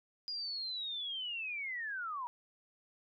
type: linear sweep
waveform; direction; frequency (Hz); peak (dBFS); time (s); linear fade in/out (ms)
sine; down; 4908 to 934; -37; 0.28-2.27; 0
effects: none